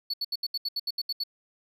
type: tone bursts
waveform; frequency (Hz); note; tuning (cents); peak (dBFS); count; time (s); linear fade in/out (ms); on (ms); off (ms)
triangle; 4435; C#8; 0; -26; 11; 0.1-1.237; 5; 37; 73
effects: none